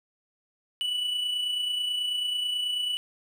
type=tone with amplitude modulation; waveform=triangle; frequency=2960 Hz; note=F#7; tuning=in tune; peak=-23 dBFS; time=0.81-2.97 s; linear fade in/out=0 ms; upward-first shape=sine; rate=29.2 Hz; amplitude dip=40%; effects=10-bit